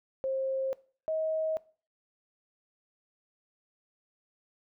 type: tone pair in turn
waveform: sine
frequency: 532 / 633.9 Hz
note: C5 / D#5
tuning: +29 / +32 cents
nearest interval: minor third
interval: 303 cents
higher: second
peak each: -28 dBFS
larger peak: neither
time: 0.24-0.73 / 1.08-1.57 s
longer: neither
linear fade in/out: 0 ms
effects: noise-tail reverb RT60 0.4 s tail -20 dB re dry